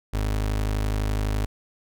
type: tone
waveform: 30% pulse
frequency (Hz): 51.91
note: G#1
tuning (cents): 0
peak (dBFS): -20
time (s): 0.13-1.46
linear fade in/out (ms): 10
effects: none